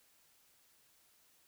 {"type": "silence", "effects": ["white hiss -69 dBFS RMS until 1.47 s"]}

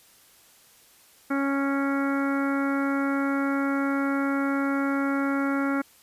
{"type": "harmonic tone", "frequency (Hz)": 276.7, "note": "C#4", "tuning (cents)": -3, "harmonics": [1, 2, 3, 4, 5, 6, 7, 8], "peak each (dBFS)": [-24, -33, -37, -37, -31, -40, -41, -40], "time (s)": [1.3, 5.82], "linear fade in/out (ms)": 10, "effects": ["white hiss -56 dBFS RMS until 6.02 s", "resampled to 32000 Hz"]}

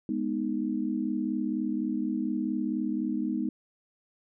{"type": "chord", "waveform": "sine", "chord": "G# minor", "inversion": "none", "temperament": "equal", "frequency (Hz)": [207.7, 246.9, 311.1], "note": ["G#3", "B3", "D#4"], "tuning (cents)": [0, 0, 0], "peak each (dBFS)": [-32, -31, -31], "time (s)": [0.09, 3.49], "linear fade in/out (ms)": 2, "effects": []}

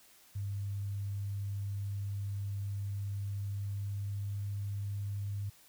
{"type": "tone with pitch glide", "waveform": "sine", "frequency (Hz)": [100, 100.87], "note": ["G2", "G2"], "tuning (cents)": [35, 50], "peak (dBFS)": -34, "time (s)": [0.35, 5.5], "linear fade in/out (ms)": 10, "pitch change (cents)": 15, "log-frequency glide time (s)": [3.24, 4.39], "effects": ["white hiss -61 dBFS RMS until 5.68 s"]}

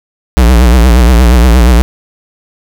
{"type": "tone with vibrato", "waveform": "square", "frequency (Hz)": 60.5, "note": "B1", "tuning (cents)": -35, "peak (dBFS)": -3, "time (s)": [0.37, 1.82], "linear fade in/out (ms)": 0, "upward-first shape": "triangle", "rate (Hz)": 8.5, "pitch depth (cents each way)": 160, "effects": []}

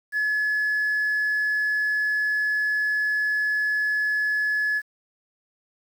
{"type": "tone", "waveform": "sine", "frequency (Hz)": 1706, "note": "G#6", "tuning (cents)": 46, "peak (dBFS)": -19, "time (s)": [0.12, 4.82], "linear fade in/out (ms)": 50, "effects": ["tanh soft clip ceiling -19 dBFS", "8-bit"]}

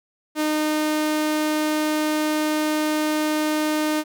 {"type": "tone", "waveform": "sawtooth", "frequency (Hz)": 306.3, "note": "D#4", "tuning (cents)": -27, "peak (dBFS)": -16, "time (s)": [0.35, 4.04], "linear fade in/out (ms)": 50, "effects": []}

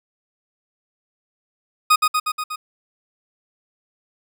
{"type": "tone with echo", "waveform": "40% pulse", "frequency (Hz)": 1244.5, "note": "D#6", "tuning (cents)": 0, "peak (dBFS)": -10, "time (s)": [1.9, 1.96], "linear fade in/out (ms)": 10, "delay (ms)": 120, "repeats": 5, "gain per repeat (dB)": -3, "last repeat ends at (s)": 2.56, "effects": []}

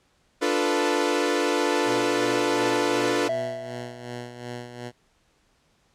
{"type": "chord", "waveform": "sawtooth", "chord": "B half-diminished seventh", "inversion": "first", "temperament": "equal", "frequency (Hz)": [293.7, 349.2, 440, 493.9], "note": ["D4", "F4", "A4", "B4"], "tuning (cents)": [0, 0, 0, 0], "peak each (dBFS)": -23, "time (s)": [0.41, 3.29], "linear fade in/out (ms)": 20}
{"type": "tone with tremolo", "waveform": "10% pulse", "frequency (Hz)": 121.7, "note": "B2", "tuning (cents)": -25, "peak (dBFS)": -24, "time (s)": [1.84, 4.92], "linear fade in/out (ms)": 50, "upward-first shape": "sine", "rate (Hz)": 2.7, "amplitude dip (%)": 60}
{"type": "tone with exponential decay", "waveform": "triangle", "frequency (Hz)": 660, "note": "E5", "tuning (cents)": 2, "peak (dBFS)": -20, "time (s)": [3.29, 4.44], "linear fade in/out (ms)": 1, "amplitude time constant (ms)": 250}
{"effects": ["pink hiss -65 dBFS RMS until 5.94 s", "low-pass 8000 Hz 12 dB/octave"]}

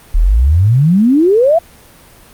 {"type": "exponential sweep", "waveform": "sine", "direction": "up", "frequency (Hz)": [35.69, 700], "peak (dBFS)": -6, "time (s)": [0.14, 1.59], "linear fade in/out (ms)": 10, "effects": ["pink hiss -41 dBFS RMS until 2.33 s", "Opus 32 kbps"]}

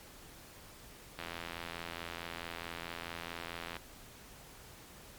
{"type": "click train", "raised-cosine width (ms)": 0.3, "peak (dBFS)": -24, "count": 219, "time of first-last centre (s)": [1.19, 3.767], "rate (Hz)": 84.6, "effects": ["pink hiss -54 dBFS RMS until 5.18 s", "MP3 96 kbps"]}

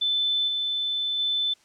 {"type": "tone with level steps", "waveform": "sine", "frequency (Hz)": 3520, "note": "A7", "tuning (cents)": 0, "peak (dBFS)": [-21, -24, -22], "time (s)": [0.01, 1.54], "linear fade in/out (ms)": 10, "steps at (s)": [0.47, 1.18], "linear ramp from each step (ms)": 20, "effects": ["white hiss -60 dBFS RMS until 1.64 s", "low-pass 7000 Hz 12 dB/octave"]}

